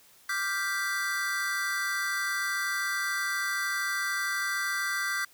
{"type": "chord", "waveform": "square", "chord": "G dominant seventh", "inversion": "second", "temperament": "equal", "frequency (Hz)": [1174.7, 1396.9, 1568, 1975.5], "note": ["D6", "F6", "G6", "B6"], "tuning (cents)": [0, 0, 0, 0], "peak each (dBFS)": [-37, -38, -32, -34], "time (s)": [0.29, 5.25], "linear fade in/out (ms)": 5, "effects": ["white hiss -58 dBFS RMS until 5.33 s"]}